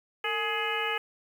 harmonic tone with a mistuned harmonic, 420.5 Hz, G#4, 22 cents sharp, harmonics 1 / 2 / 3 / 4 / 5 / 6 / 7, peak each -35 / -35 / -35 / -35 / -35 / -35 / -35 dBFS, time 0.24-0.98 s, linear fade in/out 5 ms, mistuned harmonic 1, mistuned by +130 cents, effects 9-bit

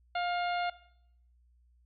harmonic tone with a mistuned harmonic, 704 Hz, F5, 14 cents sharp, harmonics 1 / 2 / 3 / 4 / 5 / 6, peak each -31 / -37 / -41 / -43 / -45 / -47 dBFS, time 0.15-0.7 s, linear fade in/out 5 ms, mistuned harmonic 3, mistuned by +26 cents, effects noise-tail reverb RT60 0.7 s tail -18 dB re dry + added 60 Hz sine -62 dBFS peak until 1.85 s

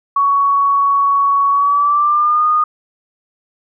sine tone with pitch glide, 1119 to 1227.3 Hz, C#6 to D#6, +16 to -24 cents, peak -10 dBFS, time 0.16-2.64 s, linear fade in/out 5 ms, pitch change +160 cents, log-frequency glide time 1.51-2.45 s, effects none

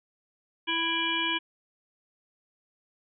harmonic tone with a mistuned harmonic, 330 Hz, E4, 2 cents sharp, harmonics 1 / 3 / 5 / 7 / 9 / 10, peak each -35 / -33 / -34 / -31 / -31 / -34 dBFS, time 0.67-1.39 s, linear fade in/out 20 ms, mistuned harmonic 7, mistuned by +45 cents, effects none

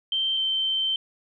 sine tone pair in turn, 3130 / 3108 Hz, G7 / G7, -3 / -16 cents, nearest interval unison, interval 13 cents, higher first, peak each -22 dBFS, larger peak neither, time 0.12-0.37 / 0.37-0.96 s, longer second, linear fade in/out 2 ms, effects none

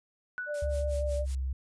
sine tone with exponential decay, 1480 Hz, F#6, in tune, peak -31 dBFS, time 0.38-0.98 s, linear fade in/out 0 ms, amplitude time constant 130 ms
sine tone with vibrato, 587.3 Hz, D5, in tune, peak -31 dBFS, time 0.46-1.26 s, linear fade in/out 50 ms, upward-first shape sine, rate 5.5 Hz, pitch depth 21 cents each way
blue noise with tremolo, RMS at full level -44 dBFS, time 0.54-1.35 s, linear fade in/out 2 ms, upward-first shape sine, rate 5.4 Hz, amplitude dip 95%
sine tone with pitch glide, 70.1 to 65.78 Hz, C#2 to C2, +20 to +10 cents, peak -29 dBFS, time 0.62-1.53 s, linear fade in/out 5 ms, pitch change -110 cents, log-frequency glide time 0.84-1.4 s
effects resampled to 22050 Hz

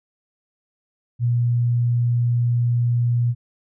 sine tone, 120 Hz, B2, 49 cents flat, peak -16 dBFS, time 1.19-3.35 s, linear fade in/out 50 ms, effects none

